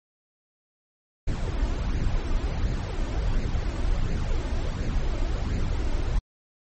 brown noise with flanger, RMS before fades -25 dBFS, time 1.27-6.19 s, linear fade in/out 10 ms, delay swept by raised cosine 0.44 to 3.34 ms, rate 1.4 Hz, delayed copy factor +0.5, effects MP3 32 kbps

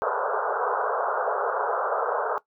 pink band-pass noise, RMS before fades -26 dBFS, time 0.02-2.38 s, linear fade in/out 0 ms, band 420 to 1500 Hz, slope 96 dB/octave, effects noise-tail reverb RT60 0.1 s tail -17 dB re dry

